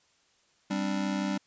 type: chord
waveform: square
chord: G suspended fourth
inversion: none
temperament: just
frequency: 196 / 261.3 / 294 Hz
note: G3 / C4 / D4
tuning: 0 / -2 / +2 cents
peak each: -31 / -37 / -34 dBFS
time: 0.7-1.38 s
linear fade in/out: 10 ms
effects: white hiss -67 dBFS RMS until 1.46 s + resampled to 16000 Hz